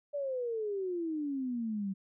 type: exponential sweep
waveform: sine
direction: down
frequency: 587.3 to 189.1 Hz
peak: -32 dBFS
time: 0.13-1.94 s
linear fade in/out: 20 ms
effects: none